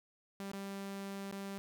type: tone with dropouts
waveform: sawtooth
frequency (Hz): 197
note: G3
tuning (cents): +9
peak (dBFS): -37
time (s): 0.4-1.58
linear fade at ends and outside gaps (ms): 0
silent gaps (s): 0.516-0.534 / 1.312-1.325
effects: none